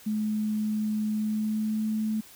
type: tone with pitch glide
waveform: sine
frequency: 213.8 to 217 Hz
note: A3 to A3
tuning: -49 to -24 cents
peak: -25 dBFS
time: 0.06-2.21 s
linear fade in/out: 10 ms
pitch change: +25 cents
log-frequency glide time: 1.12-1.88 s
effects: white hiss -51 dBFS RMS until 2.35 s